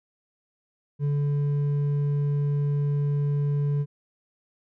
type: tone with hard clipping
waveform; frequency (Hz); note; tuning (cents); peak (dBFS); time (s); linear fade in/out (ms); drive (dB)
sine; 144.2; D3; -31; -23; 0.99-3.86; 50; 4
effects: none